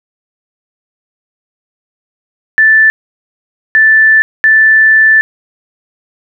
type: tone bursts at uneven times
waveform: sine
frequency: 1760 Hz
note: A6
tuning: in tune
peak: -3 dBFS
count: 3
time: 2.58-2.9 / 3.75-4.22 / 4.44-5.21 s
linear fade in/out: 0 ms
effects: none

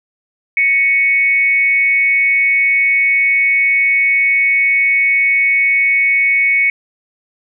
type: tone with amplitude modulation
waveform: sine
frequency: 2220 Hz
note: C#7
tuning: 2 cents sharp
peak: -7 dBFS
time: 0.57-6.7 s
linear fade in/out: 2 ms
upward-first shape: sine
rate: 294 Hz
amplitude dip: 55%
effects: none

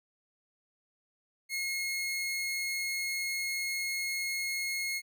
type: tone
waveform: sawtooth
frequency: 2161 Hz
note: C#7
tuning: 45 cents flat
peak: -28 dBFS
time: 1.49-5.02 s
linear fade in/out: 50 ms
effects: none

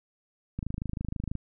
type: click train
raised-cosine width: 5 ms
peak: -20 dBFS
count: 21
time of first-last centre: 0.59-1.353 s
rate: 26.2 Hz
effects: none

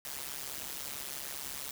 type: noise with amplitude modulation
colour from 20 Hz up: white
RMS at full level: -37 dBFS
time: 0.05-1.71 s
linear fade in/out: 2 ms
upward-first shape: sine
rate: 139 Hz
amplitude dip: 90%
effects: none

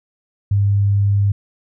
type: tone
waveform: sine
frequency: 100.6 Hz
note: G2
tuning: 45 cents sharp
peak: -12 dBFS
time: 0.51-1.32 s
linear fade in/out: 5 ms
effects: none

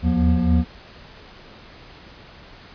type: tone cluster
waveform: triangle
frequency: 76.8 / 80.6 / 175.6 / 239.2 Hz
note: D#2 / E2 / F3 / A#3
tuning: -22 / -38 / +10 / +45 cents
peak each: -19 dBFS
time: 0.02-0.65 s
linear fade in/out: 50 ms
effects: pink hiss -44 dBFS RMS until 2.74 s + resampled to 11025 Hz

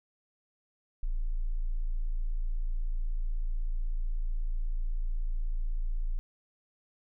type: tone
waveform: sine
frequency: 28.09 Hz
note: A0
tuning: 37 cents sharp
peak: -27 dBFS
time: 1.03-6.19 s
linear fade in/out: 0 ms
effects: none

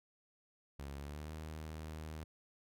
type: tone with pitch glide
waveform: sawtooth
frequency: 70 to 78.12 Hz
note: C#2 to D#2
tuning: +18 to +8 cents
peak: -40 dBFS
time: 0.79-2.24 s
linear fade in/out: 5 ms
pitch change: +190 cents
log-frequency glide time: 0.97-1.32 s
effects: none

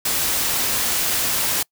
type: noise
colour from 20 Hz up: white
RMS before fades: -21 dBFS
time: 0.05-1.63 s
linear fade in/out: 5 ms
effects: noise-tail reverb RT60 0.1 s tail -26 dB re dry

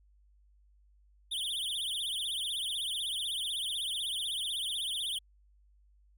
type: tone with vibrato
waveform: square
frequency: 3322 Hz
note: G#7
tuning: in tune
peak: -33 dBFS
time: 1.31-5.19 s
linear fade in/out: 10 ms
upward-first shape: triangle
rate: 16 Hz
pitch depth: 220 cents each way
effects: added 50 Hz sine -61 dBFS peak until 6.17 s

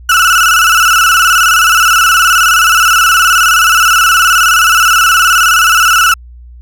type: tone with vibrato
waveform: 35% pulse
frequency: 1389 Hz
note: F6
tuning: 10 cents flat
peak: -3 dBFS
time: 0.09-6.14 s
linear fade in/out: 5 ms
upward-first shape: square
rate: 19 Hz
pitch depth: 83 cents each way
effects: added 60 Hz sine -30 dBFS peak until 6.61 s

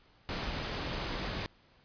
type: noise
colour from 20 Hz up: pink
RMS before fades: -36 dBFS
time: 0.29-1.46 s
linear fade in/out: 0 ms
effects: pink hiss -64 dBFS RMS until 1.84 s + resampled to 11025 Hz

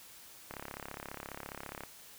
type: click train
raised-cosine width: 0.5 ms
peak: -26 dBFS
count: 47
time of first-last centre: 0.51-1.836 s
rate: 34.7 Hz
effects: white hiss -54 dBFS RMS until 2.18 s

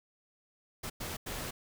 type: noise bursts at uneven times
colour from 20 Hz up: pink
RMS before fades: -39 dBFS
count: 3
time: 0.83-0.9 / 1-1.17 / 1.26-1.51 s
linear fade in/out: 10 ms
effects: none

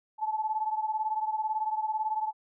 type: beating tone pair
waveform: sine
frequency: 863 / 881 Hz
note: A5 / A5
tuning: -34 / +2 cents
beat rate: 18 Hz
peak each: -29 / -33 dBFS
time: 0.18-2.33 s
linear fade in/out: 50 ms
effects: none

